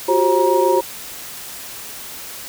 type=tone cluster; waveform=sine; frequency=357.9 / 385.1 / 534 / 945 Hz; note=F4 / G4 / C5 / A#5; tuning=+42 / -31 / +35 / +23 cents; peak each=-18 dBFS; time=0.08-0.81 s; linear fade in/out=10 ms; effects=white hiss -33 dBFS RMS until 2.48 s